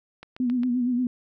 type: click train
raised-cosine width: 0.3 ms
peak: -25 dBFS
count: 4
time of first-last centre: 0.23-0.634 s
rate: 7.43 Hz
type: tone with vibrato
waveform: sine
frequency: 246.9 Hz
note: B3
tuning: in tune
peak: -21 dBFS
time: 0.4-1.07 s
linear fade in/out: 2 ms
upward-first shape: sine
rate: 8.6 Hz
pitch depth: 58 cents each way
effects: none